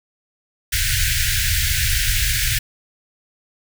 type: band-stop noise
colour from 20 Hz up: pink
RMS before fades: -19 dBFS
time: 0.72-2.59 s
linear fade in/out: 10 ms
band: 130 to 1500 Hz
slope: 96 dB/octave
effects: none